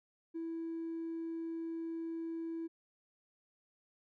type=tone with hard clipping; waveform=sine; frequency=329.4 Hz; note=E4; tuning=1 cent flat; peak=-38 dBFS; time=0.34-2.68 s; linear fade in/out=20 ms; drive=1 dB; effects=none